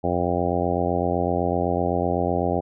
harmonic tone, 87.9 Hz, F2, 12 cents sharp, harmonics 1 / 2 / 3 / 4 / 5 / 6 / 7 / 8 / 9, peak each -29 / -29 / -29 / -29 / -29 / -29 / -29 / -29 / -29 dBFS, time 0.03-2.61 s, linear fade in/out 20 ms, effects none

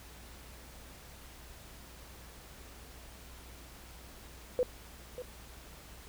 sine tone with echo, 499.2 Hz, B4, 19 cents sharp, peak -25 dBFS, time 4.59-4.63 s, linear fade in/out 0 ms, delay 590 ms, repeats 1, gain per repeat -13 dB, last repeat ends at 5.22 s, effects added 60 Hz sine -53 dBFS peak until 6.08 s + pink hiss -53 dBFS RMS until 6.08 s

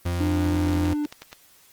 40% pulse tone with pitch glide, 87.31 to 86.41 Hz, F2 to F2, 0 to -18 cents, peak -22 dBFS, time 0.05-0.94 s, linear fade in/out 10 ms, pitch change -18 cents, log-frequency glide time 0.39-0.69 s
triangle tone with vibrato, 297.8 Hz, D4, 24 cents sharp, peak -21 dBFS, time 0.2-1.06 s, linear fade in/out 5 ms, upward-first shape sine, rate 3.3 Hz, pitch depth 10 cents each way
clicks, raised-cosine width 0.2 ms, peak -20 dBFS, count 7, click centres 0.688 / 0.732 / 0.854 / 1.051 / 1.125 / 1.22 / 1.329 s
effects white hiss -55 dBFS RMS until 1.72 s + Opus 24 kbps

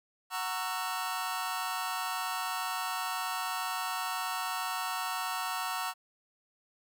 sawtooth chord, F# dominant seventh, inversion none, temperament just, 740 / 925 / 1110 / 1332 Hz, F#5 / A#5 / C#6 / E6, 0 / -14 / +2 / +18 cents, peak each -34 dBFS, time 0.3-5.94 s, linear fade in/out 50 ms, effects none

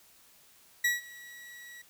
40% pulse tone with ADSR envelope, 1929 Hz, B6, 41 cents flat, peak -22 dBFS, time 0.84-1.82 s, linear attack 7 ms, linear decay 160 ms, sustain -23 dB, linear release 6 ms, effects white hiss -60 dBFS RMS until 1.89 s

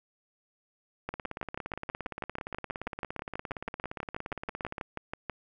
two click trains, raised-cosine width 0.5 ms, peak -19 / -21 dBFS, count 27 / 64, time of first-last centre 1.09-5.297 / 1.14-4.782 s, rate 6.18 / 17.3 Hz, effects none

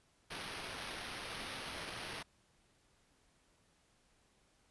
blue noise with sample-and-hold, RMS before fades -45 dBFS, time 0.3-2.23 s, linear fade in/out 10 ms, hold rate 7350 Hz, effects pink hiss -72 dBFS RMS until 4.7 s + resampled to 24000 Hz

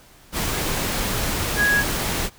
sine tone in noise, 1660 Hz, G#6, 1 cent flat, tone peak -16 dBFS, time 1.56-1.84 s, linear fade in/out 50 ms, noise pink, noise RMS -24 dBFS, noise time 0.32-2.3 s, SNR +5 dB, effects pink hiss -50 dBFS RMS until 2.38 s

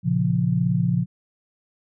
sine chord, Bb minor, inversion none, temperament equal, 116.54 / 138.59 / 174.61 Hz, Bb2 / Db3 / F3, 0 / 0 / 0 cents, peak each -24 / -23 / -21 dBFS, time 0.03-1.06 s, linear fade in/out 50 ms, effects none

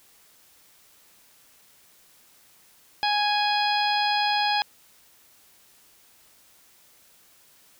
harmonic tone, 830.6 Hz, G#5, in tune, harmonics 1 / 2 / 3 / 4 / 5 / 6, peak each -23 / -30 / -31 / -30 / -32 / -31 dBFS, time 3.03-4.62 s, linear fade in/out 0 ms, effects white hiss -57 dBFS RMS until 7.79 s

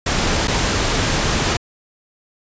pink noise with dropouts, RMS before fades -18 dBFS, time 0.06-1.57 s, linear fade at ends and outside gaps 5 ms, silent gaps 0.474-0.48 s, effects resampled to 16000 Hz

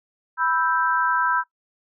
sine chord, E minor, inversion second, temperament equal, 987.8 / 1318.5 / 1568 Hz, B5 / E6 / G6, 0 / 0 / 0 cents, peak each -23 dBFS, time 0.37-1.44 s, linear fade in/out 50 ms, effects noise-tail reverb RT60 0.1 s tail -18 dB re dry

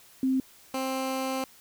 sine / 15% pulse tone pair in turn, 262.4 / 263.6 Hz, C4 / C4, +5 / +13 cents, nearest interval unison, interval 8 cents, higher second, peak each -22 dBFS, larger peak neither, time 0.23-0.4 / 0.74-1.44 s, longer second, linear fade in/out 2 ms, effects white hiss -55 dBFS RMS until 1.6 s

